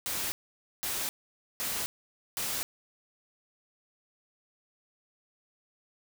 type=noise bursts; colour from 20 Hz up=white; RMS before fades=-33 dBFS; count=4; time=0.06-2.63 s; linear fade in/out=0 ms; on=260 ms; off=510 ms; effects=none